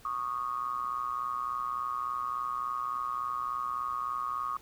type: ring-modulated tone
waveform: triangle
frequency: 61.74 Hz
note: B1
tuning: in tune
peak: -26 dBFS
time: 0.05-4.57 s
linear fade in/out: 0 ms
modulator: 1170 Hz
effects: pink hiss -57 dBFS RMS until 4.61 s